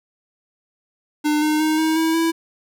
square tone with pitch steps, 300 / 305.6 / 311.3 / 317.1 / 323 / 329 Hz, D4 / D#4 / D#4 / D#4 / E4 / E4, +37 / -31 / +1 / +33 / -35 / -3 cents, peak -17 dBFS, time 1.24-2.32 s, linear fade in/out 20 ms, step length 180 ms, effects none

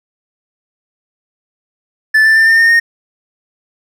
triangle tone with pitch steps, 1750 / 1769.3 / 1788.8 / 1808.6 / 1828.5 / 1848.7 Hz, A6 / A6 / A6 / A6 / A#6 / A#6, -10 / +9 / +28 / +47 / -34 / -15 cents, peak -4 dBFS, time 2.14-2.8 s, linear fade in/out 10 ms, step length 110 ms, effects none

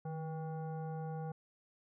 sine tone with frequency modulation, 155.56 Hz, D#3, in tune, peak -38 dBFS, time 0.05-1.32 s, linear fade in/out 5 ms, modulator 640 Hz, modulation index 0.79, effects none

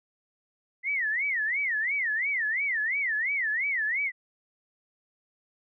sine tone with vibrato, 1975.5 Hz, B6, in tune, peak -25 dBFS, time 0.83-4.12 s, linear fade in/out 50 ms, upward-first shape sine, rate 2.9 Hz, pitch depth 260 cents each way, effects none

